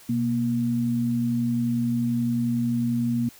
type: tone pair together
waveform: sine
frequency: 125 / 236.3 Hz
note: B2 / A#3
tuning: +21 / +24 cents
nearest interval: major seventh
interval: 1103 cents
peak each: -28 / -22 dBFS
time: 0.09-3.29 s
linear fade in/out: 5 ms
effects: white hiss -50 dBFS RMS until 3.39 s